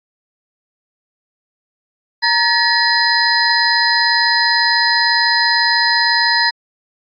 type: tone cluster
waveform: sine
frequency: 930 / 1729 / 1907 / 4107 / 4971 Hz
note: A#5 / A6 / A#6 / C8 / D#8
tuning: -4 / -31 / +39 / -33 / -2 cents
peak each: -18 dBFS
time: 2.22-6.51 s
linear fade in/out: 20 ms
effects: AAC 64 kbps